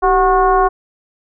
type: tone with frequency modulation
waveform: sine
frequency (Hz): 739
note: F#5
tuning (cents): -2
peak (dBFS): -9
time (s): 0.02-0.69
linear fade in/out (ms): 20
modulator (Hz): 354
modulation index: 1.3
effects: none